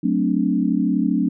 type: chord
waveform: sine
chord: D dominant seventh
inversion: first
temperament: equal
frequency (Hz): 185 / 220 / 261.6 / 293.7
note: F#3 / A3 / C4 / D4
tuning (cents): 0 / 0 / 0 / 0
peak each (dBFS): -22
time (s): 0.03-1.29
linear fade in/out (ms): 10
effects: none